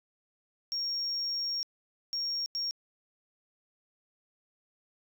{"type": "tone bursts at uneven times", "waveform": "sine", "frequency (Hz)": 5560, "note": "F8", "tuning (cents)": -9, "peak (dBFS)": -29, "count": 3, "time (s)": [[0.72, 1.63], [2.13, 2.46], [2.55, 2.71]], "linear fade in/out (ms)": 0, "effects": ["tanh soft clip ceiling -26 dBFS"]}